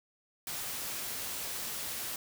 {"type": "noise", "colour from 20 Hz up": "white", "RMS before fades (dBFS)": -38, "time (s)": [0.47, 2.16], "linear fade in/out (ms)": 2, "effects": []}